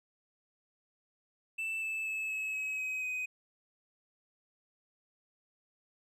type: tone with pitch steps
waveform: triangle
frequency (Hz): 2651 / 2627 / 2602 / 2579 / 2555 / 2531 / 2508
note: E7 / E7 / E7 / E7 / D#7 / D#7 / D#7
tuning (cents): +9 / -7 / -23 / -39 / +45 / +29 / +13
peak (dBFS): -32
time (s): 1.58-3.26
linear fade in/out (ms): 10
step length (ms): 240
effects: none